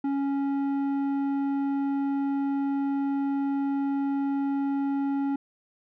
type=tone with low-pass filter; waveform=square; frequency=277.6 Hz; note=C#4; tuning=3 cents sharp; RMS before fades=-27 dBFS; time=0.04-5.36 s; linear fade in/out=5 ms; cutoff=870 Hz; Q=0.68; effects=none